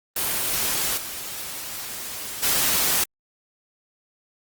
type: noise with level steps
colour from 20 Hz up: white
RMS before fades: -24 / -33 / -21 dBFS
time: 0.16-3.04 s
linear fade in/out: 5 ms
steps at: 0.96 / 2.42 s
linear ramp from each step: 20 ms
effects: Opus 24 kbps